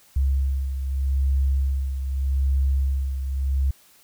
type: beating tone pair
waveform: sine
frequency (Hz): 67.5 / 68.32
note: C#2 / C#2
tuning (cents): -45 / -25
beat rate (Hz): 0.82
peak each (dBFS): -20 / -28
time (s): 0.16-3.71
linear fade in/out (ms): 5
effects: white hiss -55 dBFS RMS until 4.03 s